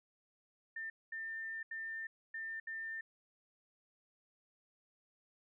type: tone bursts at uneven times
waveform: sine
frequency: 1798 Hz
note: A6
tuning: 37 cents sharp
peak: -40 dBFS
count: 5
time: 0.76-0.9 / 1.12-1.63 / 1.71-2.07 / 2.34-2.6 / 2.67-3.01 s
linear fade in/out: 5 ms
effects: none